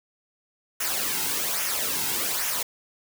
white noise with flanger, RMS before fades -27 dBFS, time 0.8-2.63 s, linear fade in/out 5 ms, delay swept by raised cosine 0.23 to 1.73 ms, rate 1.2 Hz, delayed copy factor -0.6, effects none

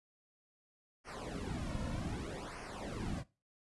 brown noise with flanger, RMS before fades -41 dBFS, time 1.04-3.24 s, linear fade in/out 50 ms, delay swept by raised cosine 0.26 to 2.56 ms, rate 0.64 Hz, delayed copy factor -0.9, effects noise-tail reverb RT60 0.3 s tail -21 dB re dry + resampled to 24000 Hz

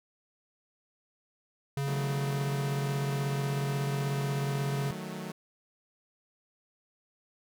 square tone, 139.2 Hz, C#3, 8 cents sharp, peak -30 dBFS, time 1.77-4.91 s, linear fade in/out 2 ms
sawtooth chord, D# diminished, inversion none, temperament equal, 155.56 / 185 / 220 Hz, D#3 / F#3 / A3, 0 / 0 / 0 cents, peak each -38 / -36 / -38 dBFS, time 1.87-5.32 s, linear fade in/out 5 ms
effects none

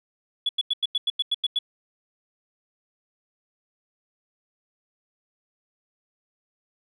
sine tone bursts, 3403 Hz, G#7, 41 cents sharp, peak -19 dBFS, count 10, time 0.46-1.589 s, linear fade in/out 5 ms, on 31 ms, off 91 ms, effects tanh soft clip ceiling -15 dBFS

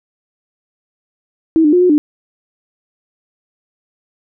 sine tone with pitch steps, 322.9 / 299.2 / 357.5 / 361.9 / 297.5 Hz, E4 / D4 / F4 / F#4 / D4, -36 / +32 / +41 / -38 / +22 cents, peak -7 dBFS, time 1.56-1.98 s, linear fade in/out 0 ms, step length 84 ms, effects none

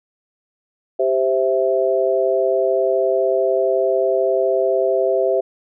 sine chord, C major, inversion second, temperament equal, 392 / 523.3 / 659.3 Hz, G4 / C5 / E5, 0 / 0 / 0 cents, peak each -19 dBFS, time 0.99-5.41 s, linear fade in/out 10 ms, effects none

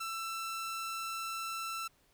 sawtooth tone, 1335 Hz, E6, 22 cents sharp, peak -33 dBFS, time 0-1.88 s, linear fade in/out 10 ms, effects pink hiss -69 dBFS RMS until 2.13 s

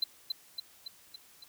triangle tone with echo, 4054 Hz, B7, 45 cents sharp, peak -24 dBFS, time 0.02-0.04 s, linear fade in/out 5 ms, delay 280 ms, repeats 5, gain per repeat -4 dB, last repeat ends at 1.44 s, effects white hiss -59 dBFS RMS until 1.48 s

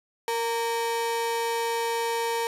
45% pulse ring-modulated tone, 693 Hz, F5, 14 cents flat, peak -22 dBFS, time 0.28-2.47 s, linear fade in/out 0 ms, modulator 229 Hz, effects resampled to 32000 Hz + 9-bit

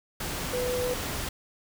sine tone in noise, 497 Hz, B4, 11 cents sharp, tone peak -27 dBFS, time 0.53-0.94 s, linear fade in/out 5 ms, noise pink, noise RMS -33 dBFS, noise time 0.2-1.29 s, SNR +3 dB, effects none

